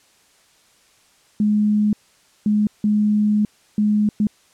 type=tone bursts at uneven times; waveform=sine; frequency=210 Hz; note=G#3; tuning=19 cents sharp; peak=-14 dBFS; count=5; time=1.4-1.93 / 2.46-2.67 / 2.84-3.45 / 3.78-4.09 / 4.2-4.27 s; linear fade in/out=2 ms; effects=white hiss -56 dBFS RMS until 4.53 s + low-pass 9000 Hz 12 dB/octave